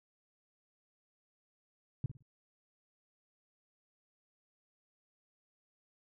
sine tone with echo, 130.5 Hz, C3, 4 cents flat, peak -29 dBFS, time 2.04-2.06 s, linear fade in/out 2 ms, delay 55 ms, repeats 3, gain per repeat -11 dB, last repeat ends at 2.225 s, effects none

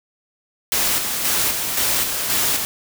white noise with tremolo, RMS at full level -19 dBFS, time 0.72-2.65 s, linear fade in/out 0 ms, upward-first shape square, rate 1.9 Hz, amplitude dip 40%, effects none

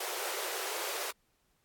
pink high-pass noise, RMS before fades -37 dBFS, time 0-1.11 s, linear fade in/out 5 ms, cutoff 360 Hz, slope 96 dB/octave, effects pink hiss -74 dBFS RMS until 1.64 s + AAC 64 kbps

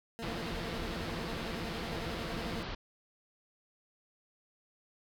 20% pulse tone with vibrato, 196 Hz, G3, in tune, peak -35 dBFS, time 0.19-2.63 s, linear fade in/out 0 ms, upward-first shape square, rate 11 Hz, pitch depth 270 cents each way
pink low-pass noise, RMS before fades -40 dBFS, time 0.22-2.75 s, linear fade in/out 5 ms, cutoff 4900 Hz, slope 48 dB/octave
effects none

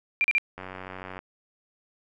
sine tone bursts, 2377 Hz, D7, 20 cents sharp, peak -19 dBFS, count 3, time 0.21-0.382 s, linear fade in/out 0 ms, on 32 ms, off 38 ms
click train, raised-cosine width 0.5 ms, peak -23 dBFS, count 58, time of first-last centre 0.58-1.19 s, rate 93.4 Hz
effects none

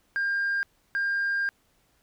sine tone bursts at uneven times, 1603 Hz, G6, 38 cents sharp, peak -22 dBFS, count 2, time 0.16-0.63 / 0.95-1.49 s, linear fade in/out 0 ms, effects tanh soft clip ceiling -22 dBFS + pink hiss -67 dBFS RMS until 2.02 s

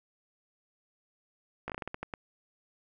slowing click train, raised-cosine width 0.5 ms, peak -21 dBFS, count 10, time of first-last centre 1.68-2.138 s, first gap 17 ms, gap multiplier 1.26, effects none

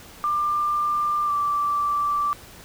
sine tone with pitch glide, 1191 to 1167.2 Hz, D6 to D6, +24 to -11 cents, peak -20 dBFS, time 0.24-2.33 s, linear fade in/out 0 ms, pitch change -35 cents, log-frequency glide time 1.26-1.31 s, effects pink hiss -45 dBFS RMS until 2.64 s

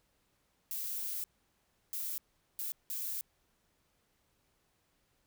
violet noise bursts at uneven times, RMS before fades -38 dBFS, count 4, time 0.71-1.24 / 1.93-2.18 / 2.59-2.72 / 2.9-3.21 s, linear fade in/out 0 ms, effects pink hiss -75 dBFS RMS until 5.26 s

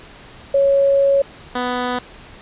sine / 10% pulse tone pair in turn, 554 / 247.9 Hz, C#5 / B3, -1 / +7 cents, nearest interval octave + major second, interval 1392 cents, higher first, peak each -11 dBFS, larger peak neither, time 0.54-1.22 / 1.55-1.99 s, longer first, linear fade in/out 5 ms, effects pink hiss -41 dBFS RMS until 2.41 s + resampled to 8000 Hz

